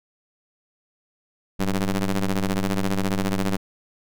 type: ring-modulated tone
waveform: sawtooth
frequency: 98.5 Hz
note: G2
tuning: 9 cents sharp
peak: -14 dBFS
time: 1.59-3.57 s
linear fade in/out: 10 ms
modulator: 91.2 Hz
effects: none